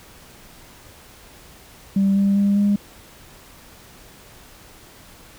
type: tone with pitch steps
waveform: sine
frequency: 196 / 198.39 / 200.8 / 203.3 Hz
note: G3 / G3 / G3 / G#3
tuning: 0 / +21 / +42 / -37 cents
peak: -13 dBFS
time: 1.96-2.76 s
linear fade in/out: 5 ms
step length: 200 ms
effects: tanh soft clip ceiling -11 dBFS + pink hiss -46 dBFS RMS until 5.38 s